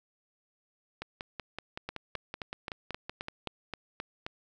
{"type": "two click trains", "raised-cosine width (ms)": 0.3, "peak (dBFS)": [-21, -20], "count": [14, 10], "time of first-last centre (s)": [[1.02, 3.473], [1.89, 4.265]], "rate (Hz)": [5.3, 3.79], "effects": []}